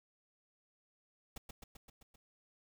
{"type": "noise with echo", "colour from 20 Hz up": "pink", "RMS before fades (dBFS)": -45, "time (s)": [1.36, 1.38], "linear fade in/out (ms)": 5, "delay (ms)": 130, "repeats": 6, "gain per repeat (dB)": -3, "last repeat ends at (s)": 2.16, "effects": []}